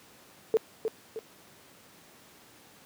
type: tone with echo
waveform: sine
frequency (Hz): 443.5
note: A4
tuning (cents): +14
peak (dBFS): -19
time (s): 0.54-0.57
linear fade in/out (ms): 0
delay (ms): 310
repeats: 2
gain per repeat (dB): -7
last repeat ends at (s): 1.19
effects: pink hiss -55 dBFS RMS until 2.85 s + high-pass 150 Hz 12 dB/octave